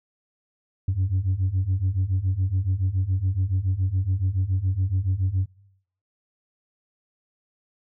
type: beating tone pair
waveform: sine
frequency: 90.4 / 97.5 Hz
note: F#2 / G2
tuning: -40 / -9 cents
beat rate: 7.1 Hz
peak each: -23 / -21 dBFS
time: 0.88-5.46 s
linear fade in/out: 5 ms
effects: noise-tail reverb RT60 0.7 s tail -21 dB re dry + tanh soft clip ceiling -17 dBFS

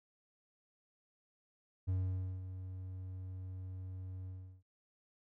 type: tone with ADSR envelope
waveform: triangle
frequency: 93 Hz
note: F#2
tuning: 9 cents sharp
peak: -29 dBFS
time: 1.87-4.63 s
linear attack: 21 ms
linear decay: 520 ms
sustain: -11 dB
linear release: 360 ms
effects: none

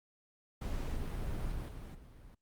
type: noise with level steps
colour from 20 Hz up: brown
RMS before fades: -37 / -39 / -44 / -53 dBFS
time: 0.61-2.35 s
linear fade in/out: 10 ms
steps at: 1.51 / 1.68 / 1.94 s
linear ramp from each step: 10 ms
effects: Opus 48 kbps

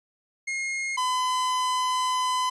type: tone pair in turn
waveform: 45% pulse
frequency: 2145 / 1012.3 Hz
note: C7 / B5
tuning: +42 / +42 cents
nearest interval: octave + minor second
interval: 1300 cents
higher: first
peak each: -27 / -23 dBFS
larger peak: second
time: 0.47-0.97 / 0.97-2.5 s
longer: second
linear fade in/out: 10 ms
effects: resampled to 22050 Hz

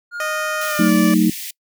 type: tone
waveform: triangle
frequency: 1420 Hz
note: F6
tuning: 28 cents sharp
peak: -23 dBFS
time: 0.11-0.91 s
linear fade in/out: 50 ms
type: tone with pitch glide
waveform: 15% pulse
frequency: 618 to 583.3 Hz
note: D#5 to D5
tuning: -12 to -12 cents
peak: -15 dBFS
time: 0.2-1.14 s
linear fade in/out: 2 ms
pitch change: -100 cents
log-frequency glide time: 0.67-0.9 s
type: high-pass noise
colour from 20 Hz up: white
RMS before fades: -30 dBFS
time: 0.61-1.51 s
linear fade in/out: 5 ms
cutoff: 1800 Hz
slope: 96 dB/octave
type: chord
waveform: sine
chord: D# diminished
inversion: first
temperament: just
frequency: 186.68 / 224 / 311.1 Hz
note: F#3 / A3 / D#4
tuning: +16 / +31 / 0 cents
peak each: -16 dBFS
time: 0.79-1.3 s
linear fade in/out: 5 ms
effects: noise-tail reverb RT60 0.1 s tail -25 dB re dry

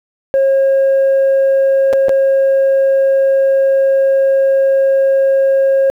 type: tone with dropouts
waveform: sine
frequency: 541 Hz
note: C#5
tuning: 42 cents flat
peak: -6 dBFS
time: 0.34-5.9 s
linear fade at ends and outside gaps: 0 ms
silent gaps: 1.929-1.934 / 2.084-2.093 s
effects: tanh soft clip ceiling -7 dBFS + 8-bit

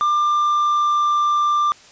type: tone with pitch glide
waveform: triangle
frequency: 1193 to 1186.1 Hz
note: D6 to D6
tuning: +27 to +17 cents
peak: -13 dBFS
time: 0.01-1.72 s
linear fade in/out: 0 ms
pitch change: -10 cents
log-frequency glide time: 0.13-1.16 s
effects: white hiss -46 dBFS RMS until 1.91 s + resampled to 16000 Hz

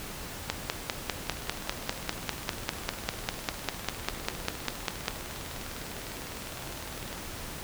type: two click trains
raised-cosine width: 0.2 ms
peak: -23 / -9 dBFS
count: 118 / 24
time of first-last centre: 1.27-7.179 / 0.5-5.082 s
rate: 19.8 / 5.02 Hz
effects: pink hiss -40 dBFS RMS until 7.63 s

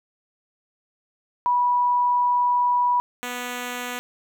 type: tone pair in turn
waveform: sine / 5% pulse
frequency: 978 / 246.1 Hz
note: B5 / B3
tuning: -17 / -6 cents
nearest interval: 2 octaves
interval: 2389 cents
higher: first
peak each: -17 dBFS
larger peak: neither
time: 1.46-3 / 3.23-3.99 s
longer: first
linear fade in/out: 0 ms
effects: none

